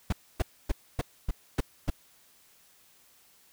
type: noise bursts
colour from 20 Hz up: brown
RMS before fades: -25 dBFS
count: 7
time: 0.1-1.902 s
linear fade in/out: 5 ms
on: 26 ms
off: 270 ms
effects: white hiss -61 dBFS RMS until 3.52 s